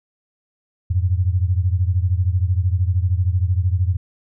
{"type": "beating tone pair", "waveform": "sine", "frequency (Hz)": [87.31, 100.31], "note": ["F2", "G2"], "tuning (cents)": [0, 40], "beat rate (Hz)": 13, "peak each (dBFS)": [-17, -20], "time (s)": [0.9, 3.97], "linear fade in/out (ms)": 10, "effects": []}